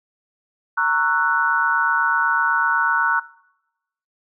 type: chord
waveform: sine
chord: F# dominant seventh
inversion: first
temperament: just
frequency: 925 / 1110 / 1332 / 1480 Hz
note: A#5 / C#6 / E6 / F#6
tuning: -14 / +2 / +18 / 0 cents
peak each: -24 / -24 / -24 / -19 dBFS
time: 0.77-3.2 s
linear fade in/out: 10 ms
effects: noise-tail reverb RT60 0.9 s tail -21 dB re dry